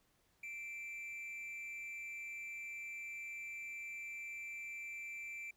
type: tone with amplitude modulation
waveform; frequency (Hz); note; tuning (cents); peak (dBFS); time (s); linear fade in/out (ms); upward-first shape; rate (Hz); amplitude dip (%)
triangle; 2346; D7; -2; -40; 0.43-5.51; 5; sine; 249; 45
effects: pink hiss -75 dBFS RMS until 5.56 s